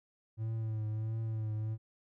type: tone with vibrato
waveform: triangle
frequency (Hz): 110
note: A2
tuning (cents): 0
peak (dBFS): -31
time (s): 0.37-1.78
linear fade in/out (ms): 50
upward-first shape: triangle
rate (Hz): 1.5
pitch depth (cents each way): 44
effects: none